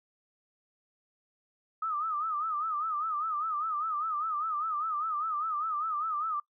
sine tone with vibrato, 1244.5 Hz, D#6, in tune, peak -29 dBFS, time 1.82-6.4 s, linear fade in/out 5 ms, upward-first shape sine, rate 5 Hz, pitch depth 110 cents each way, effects noise-tail reverb RT60 0.1 s tail -21 dB re dry

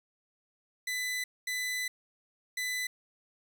sawtooth tone bursts at uneven times, 2000 Hz, B6, 21 cents sharp, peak -28 dBFS, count 3, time 0.87-1.24 / 1.47-1.88 / 2.57-2.87 s, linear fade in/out 5 ms, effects none

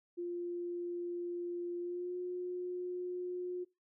sine tone with pitch glide, 349.2 to 359.4 Hz, F4 to F4, 0 to +50 cents, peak -36 dBFS, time 0.17-3.65 s, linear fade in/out 20 ms, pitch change +50 cents, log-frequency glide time 1.8-2.16 s, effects noise-tail reverb RT60 0.2 s tail -20 dB re dry

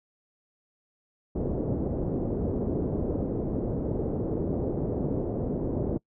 white low-pass noise, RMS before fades -29 dBFS, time 1.35-5.98 s, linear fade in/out 10 ms, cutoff 460 Hz, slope 24 dB/octave, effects noise-tail reverb RT60 0.1 s tail -25 dB re dry

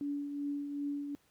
sine tone with tremolo, 286.5 Hz, D4, 43 cents flat, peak -32 dBFS, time 0.01-1.15 s, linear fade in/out 0 ms, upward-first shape triangle, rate 2.6 Hz, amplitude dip 50%, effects pink hiss -70 dBFS RMS until 1.3 s + high-pass 80 Hz 12 dB/octave

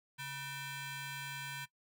15% pulse ring-modulated tone, 830.6 Hz, G#5, in tune, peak -32 dBFS, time 0.18-1.66 s, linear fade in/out 20 ms, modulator 692 Hz, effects noise-tail reverb RT60 0.1 s tail -18 dB re dry

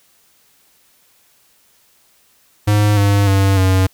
square tone with pitch steps, 104.3 / 100.81 / 97.43 / 94.16 Hz, G#2 / G2 / G2 / F#2, +8 / +49 / -10 / +31 cents, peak -11 dBFS, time 2.67-3.87 s, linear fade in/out 10 ms, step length 300 ms, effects white hiss -55 dBFS RMS until 3.93 s

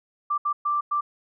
sine tone bursts at uneven times, 1176 Hz, D6, 2 cents sharp, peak -21 dBFS, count 4, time 0.3-0.38 / 0.45-0.53 / 0.65-0.81 / 0.91-1.01 s, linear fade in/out 10 ms, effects none

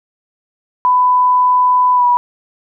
sine tone with pitch glide, 998 to 975.8 Hz, B5 to B5, +18 to -21 cents, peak -8 dBFS, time 0.85-2.17 s, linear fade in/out 0 ms, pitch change -39 cents, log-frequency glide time 1.94-2.05 s, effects none

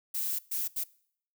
violet noise bursts at uneven times, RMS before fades -32 dBFS, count 3, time 0.14-0.39 / 0.51-0.68 / 0.76-0.84 s, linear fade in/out 10 ms, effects noise-tail reverb RT60 0.6 s tail -22 dB re dry

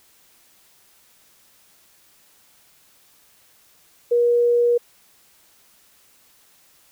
sine tone, 478.2 Hz, A#4, 44 cents sharp, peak -14 dBFS, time 4.11-4.78 s, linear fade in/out 10 ms, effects white hiss -56 dBFS RMS until 6.91 s

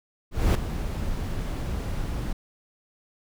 brown noise with ADSR envelope, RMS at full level -17 dBFS, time 0.31-2.33 s, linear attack 240 ms, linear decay 4 ms, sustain -12 dB, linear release 7 ms, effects none

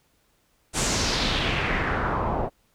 pink noise with low-pass filter sweep, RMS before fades -25 dBFS, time 0.73-2.5 s, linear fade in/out 50 ms, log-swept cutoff 8700 to 700 Hz, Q 2.5, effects pink hiss -66 dBFS RMS until 2.74 s

